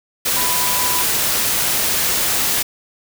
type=tone in noise; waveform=sine; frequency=992 Hz; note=B5; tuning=7 cents sharp; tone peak=-24 dBFS; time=0.36-1.03 s; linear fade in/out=10 ms; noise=white; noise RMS=-18 dBFS; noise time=0.25-2.63 s; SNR=-9 dB; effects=none